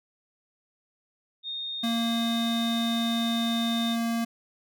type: tone with pitch glide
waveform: sine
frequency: 3683 to 3645 Hz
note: A#7 to A#7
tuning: -22 to -40 cents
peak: -31 dBFS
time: 1.43-3.97 s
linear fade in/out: 50 ms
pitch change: -18 cents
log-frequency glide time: 1.87-3.77 s
type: tone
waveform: square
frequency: 231 Hz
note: A#3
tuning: 16 cents flat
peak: -26 dBFS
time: 1.83-4.25 s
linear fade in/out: 10 ms
effects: none

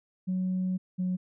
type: tone pair in turn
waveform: sine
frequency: 185 / 182.98 Hz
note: F#3 / F#3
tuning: 0 / -19 cents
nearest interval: unison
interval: 19 cents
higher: first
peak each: -25 dBFS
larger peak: neither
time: 0.27-0.78 / 0.98-1.17 s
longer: first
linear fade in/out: 20 ms
effects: tanh soft clip ceiling -23 dBFS

